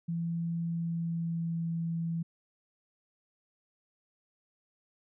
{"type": "tone with pitch glide", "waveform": "sine", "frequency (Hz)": [168, 166.26], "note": ["E3", "E3"], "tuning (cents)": [33, 15], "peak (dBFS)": -30, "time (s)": [0.08, 2.23], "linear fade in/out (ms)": 10, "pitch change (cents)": -18, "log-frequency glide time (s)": [0.59, 1.69], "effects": []}